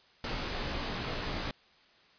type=noise with comb filter; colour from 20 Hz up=pink; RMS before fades=-35 dBFS; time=0.24-1.51 s; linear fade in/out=2 ms; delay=19 ms; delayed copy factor=-0.65; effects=white hiss -62 dBFS RMS until 2.18 s + resampled to 11025 Hz